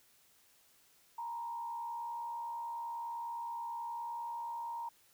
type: tone with frequency modulation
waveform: sine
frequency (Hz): 935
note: A#5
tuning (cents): +5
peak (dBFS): -38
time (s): 1.18-4.89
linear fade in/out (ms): 5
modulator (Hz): 69.5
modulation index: 0.47
effects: white hiss -67 dBFS RMS until 5.13 s